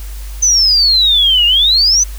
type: exponential two-way sweep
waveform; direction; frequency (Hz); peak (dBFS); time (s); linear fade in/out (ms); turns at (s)
sine; down then up; 6190 to 2794 to 6190; -7; 0.42-2.04; 10; 1.46
effects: added 50 Hz sine -23 dBFS peak until 2.18 s + white hiss -37 dBFS RMS until 2.18 s